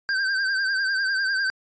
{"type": "tone with vibrato", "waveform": "square", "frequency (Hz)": 1568, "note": "G6", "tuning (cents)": 0, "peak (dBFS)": -22, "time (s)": [0.09, 1.5], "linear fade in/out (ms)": 0, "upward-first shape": "triangle", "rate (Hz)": 10, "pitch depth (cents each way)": 64, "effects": ["resampled to 16000 Hz"]}